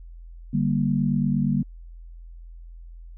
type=chord; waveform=sine; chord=G minor; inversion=second; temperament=just; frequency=147 / 196 / 235.2 Hz; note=D3 / G3 / Bb3; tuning=+2 / 0 / +16 cents; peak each=-24 dBFS; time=0.53-1.63 s; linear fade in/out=10 ms; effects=added 42 Hz sine -39 dBFS peak until 3.17 s